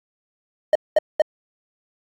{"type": "tone bursts", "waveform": "triangle", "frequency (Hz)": 616, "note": "D#5", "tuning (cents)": -17, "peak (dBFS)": -9, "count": 3, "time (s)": [0.73, 1.219], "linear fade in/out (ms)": 2, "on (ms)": 23, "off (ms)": 210, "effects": ["AAC 48 kbps"]}